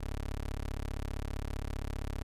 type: tone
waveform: 20% pulse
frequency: 35.24 Hz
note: C#1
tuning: 29 cents sharp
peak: -30 dBFS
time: 0-2.23 s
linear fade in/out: 10 ms
effects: resampled to 32000 Hz